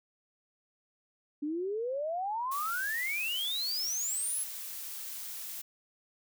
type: exponential sweep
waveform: sine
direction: up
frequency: 285.3 to 11175 Hz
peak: -31 dBFS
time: 1.42-4.44 s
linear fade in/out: 10 ms
type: noise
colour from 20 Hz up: blue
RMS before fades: -41 dBFS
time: 2.51-5.62 s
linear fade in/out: 10 ms
effects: none